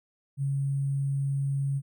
sine tone with sample-and-hold, 138.3 Hz, C#3, 4 cents flat, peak -25 dBFS, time 0.37-1.82 s, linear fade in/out 50 ms, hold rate 8820 Hz, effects none

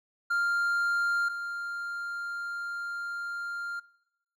triangle tone pair in turn, 1396.9 / 1396.9 Hz, F6 / F6, 0 / 0 cents, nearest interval unison, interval 0 cents, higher neither, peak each -23 / -31 dBFS, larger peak first, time 0.3-1.29 / 1.29-3.8 s, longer second, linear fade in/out 10 ms, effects noise-tail reverb RT60 0.9 s tail -21 dB re dry

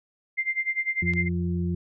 sine tone with tremolo, 2093 Hz, C7, in tune, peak -21 dBFS, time 0.37-1.29 s, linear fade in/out 20 ms, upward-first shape sine, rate 10 Hz, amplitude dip 90%
harmonic tone, 87.31 Hz, F2, in tune, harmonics 1 / 2 / 4, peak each -28 / -26 / -35 dBFS, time 1.02-1.75 s, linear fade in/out 5 ms
click, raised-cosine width 0.2 ms, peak -24 dBFS, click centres 1.136 s
effects none

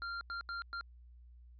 square tone bursts at uneven times, 1387 Hz, F6, 12 cents flat, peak -39 dBFS, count 4, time 0.02-0.21 / 0.3-0.41 / 0.49-0.62 / 0.73-0.81 s, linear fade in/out 0 ms, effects added 60 Hz sine -54 dBFS peak until 1.59 s + resampled to 11025 Hz

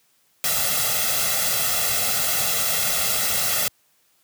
white noise with comb filter, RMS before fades -22 dBFS, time 0.44-3.68 s, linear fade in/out 0 ms, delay 1.5 ms, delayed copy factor +1, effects white hiss -63 dBFS RMS until 4.23 s + high-pass 80 Hz 12 dB/octave

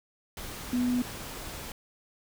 sine tone in noise, 246.9 Hz, B3, in tune, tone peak -24 dBFS, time 0.73-1.02 s, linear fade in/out 2 ms, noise pink, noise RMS -40 dBFS, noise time 0.37-1.72 s, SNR +13 dB, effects none

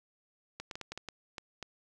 clicks, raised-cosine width 0.2 ms, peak -23 dBFS, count 9, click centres 0.6 / 0.712 / 0.755 / 0.813 / 0.92 / 0.976 / 1.087 / 1.382 / 1.627 s, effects none

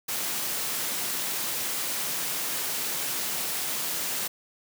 white high-pass noise, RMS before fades -30 dBFS, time 0.08-4.28 s, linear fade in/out 10 ms, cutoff 120 Hz, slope 24 dB/octave, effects none

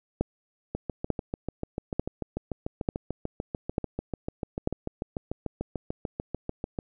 two click trains, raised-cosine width 2 ms, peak -17 / -11 dBFS, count 42 / 6, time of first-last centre 0.75-6.788 / 0.21-4.674 s, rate 6.79 / 1.12 Hz, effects none

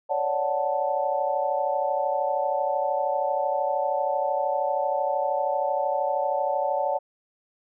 sine chord, D major seventh, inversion third, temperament equal, 554.4 / 587.3 / 740 / 880 Hz, C#5 / D5 / F#5 / A5, 0 / 0 / 0 / 0 cents, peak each -28 dBFS, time 0.09-6.99 s, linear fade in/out 20 ms, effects none

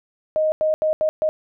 sine tone bursts at uneven times, 622.3 Hz, D#5, in tune, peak -16 dBFS, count 5, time 0.36-0.52 / 0.61-0.74 / 0.82-0.93 / 1.01-1.09 / 1.22-1.29 s, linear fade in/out 0 ms, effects none

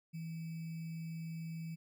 sine tone with sample-and-hold, 163.4 Hz, E3, 15 cents flat, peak -40 dBFS, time 0.13-1.76 s, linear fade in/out 20 ms, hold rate 2450 Hz, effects none

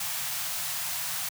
white band-stop noise, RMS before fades -32 dBFS, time 0-1.29 s, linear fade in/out 5 ms, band 180 to 630 Hz, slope 48 dB/octave, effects high-pass 100 Hz 12 dB/octave

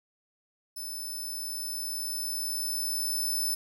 10% pulse tone with level ramp, 5274 Hz, E8, in tune, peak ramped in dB -30 to -21 dBFS, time 0.76-3.55 s, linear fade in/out 10 ms, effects none

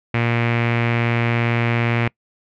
sawtooth tone with low-pass filter, 117.6 Hz, A#2, 16 cents sharp, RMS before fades -19 dBFS, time 0.14-2.08 s, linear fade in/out 5 ms, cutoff 2300 Hz, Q 3.8, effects noise-tail reverb RT60 0.1 s tail -25 dB re dry

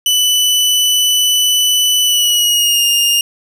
sawtooth tone with pitch glide, 2984 to 2825 Hz, F#7 to F7, +14 to +19 cents, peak -7 dBFS, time 0.06-3.21 s, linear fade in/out 2 ms, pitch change -95 cents, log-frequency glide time 2.04-2.85 s, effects none

